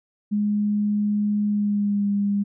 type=tone with pitch glide; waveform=sine; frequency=207.7 to 202.1 Hz; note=G#3 to G#3; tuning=0 to -47 cents; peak=-19 dBFS; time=0.31-2.44 s; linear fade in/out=20 ms; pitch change=-47 cents; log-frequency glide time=1.47-2.09 s; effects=none